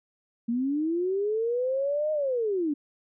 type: linear two-way sweep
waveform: sine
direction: up then down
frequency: 226.9 to 622 to 278 Hz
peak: -24 dBFS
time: 0.48-2.74 s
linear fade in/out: 10 ms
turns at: 2.12 s
effects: none